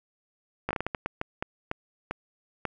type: slowing click train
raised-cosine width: 0.5 ms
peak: -14 dBFS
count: 13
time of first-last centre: 0.69-2.653 s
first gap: 17 ms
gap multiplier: 1.37
effects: none